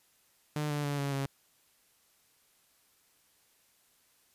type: tone with pitch steps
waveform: sawtooth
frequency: 150 / 146.74 / 143.56 / 140.44 / 137.39 Hz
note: D3 / D3 / D3 / C#3 / C#3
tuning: +37 / -1 / -39 / +23 / -15 cents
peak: -27 dBFS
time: 0.56-1.26 s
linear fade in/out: 2 ms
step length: 140 ms
effects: white hiss -68 dBFS RMS until 4.34 s + resampled to 32000 Hz